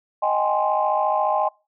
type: chord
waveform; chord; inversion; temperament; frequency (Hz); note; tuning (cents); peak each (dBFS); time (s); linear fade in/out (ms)
sine; Ab major seventh; second; equal with one note detuned; 622.3 / 776.3 / 830.6 / 1046.5; Eb5 / G5 / Ab5 / C6; 0 / -17 / 0 / 0; -23 / -24 / -22 / -24; 0.22-1.49; 10
effects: noise-tail reverb RT60 0.3 s tail -24 dB re dry + tanh soft clip ceiling -8 dBFS

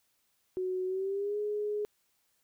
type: tone with pitch glide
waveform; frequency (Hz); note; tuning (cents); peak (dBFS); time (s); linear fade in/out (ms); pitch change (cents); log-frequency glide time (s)
sine; 370 to 417.7; F#4 to G#4; 0 to +10; -30; 0.57-1.85; 0; +210; 0.86-1.38
effects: white hiss -74 dBFS RMS until 2.43 s

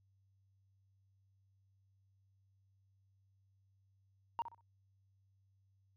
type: tone with echo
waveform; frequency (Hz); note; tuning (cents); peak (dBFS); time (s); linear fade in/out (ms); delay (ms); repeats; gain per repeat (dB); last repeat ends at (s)
sine; 932.3; A#5; 0; -31; 4.39-4.42; 0; 63; 3; -12; 4.609
effects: tanh soft clip ceiling -32 dBFS + added 97 Hz sine -70 dBFS peak until 5.96 s

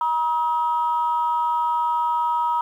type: tone pair together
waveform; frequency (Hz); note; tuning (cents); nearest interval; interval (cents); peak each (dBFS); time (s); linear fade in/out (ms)
sine; 954.4 / 1274; A#5 / D#6; +41 / +41; perfect fourth; 500; -19 / -25; 0.01-2.61; 2
effects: tanh soft clip ceiling -12 dBFS + 9-bit

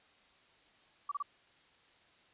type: tone bursts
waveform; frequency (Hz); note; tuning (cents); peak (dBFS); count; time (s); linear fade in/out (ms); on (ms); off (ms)
sine; 1153; D6; -32; -33; 3; 1.09-1.226; 5; 26; 29
effects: white hiss -65 dBFS RMS until 2.33 s + resampled to 8000 Hz

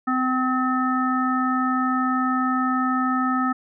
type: harmonic tone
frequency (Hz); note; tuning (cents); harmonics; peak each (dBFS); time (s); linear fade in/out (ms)
256.7; C4; -33; 1 / 3 / 5 / 7; -22 / -29 / -23 / -32; 0.07-3.53; 10
effects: none

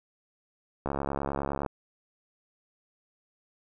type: click train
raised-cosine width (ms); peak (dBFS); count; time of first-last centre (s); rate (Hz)
1; -16; 57; 0.86-1.662; 69.8
effects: none

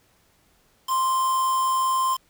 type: tone with quantisation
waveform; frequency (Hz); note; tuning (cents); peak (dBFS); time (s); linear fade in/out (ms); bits
triangle; 1046.5; C6; 0; -18; 0.87-2.18; 50; 5
effects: pink hiss -62 dBFS RMS until 2.29 s

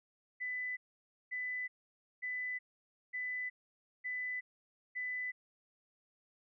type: tone bursts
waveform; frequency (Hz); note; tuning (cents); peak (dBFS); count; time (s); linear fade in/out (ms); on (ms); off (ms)
sine; 1999; B6; +20; -36; 6; 0.4-5.32; 20; 370; 540
effects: none

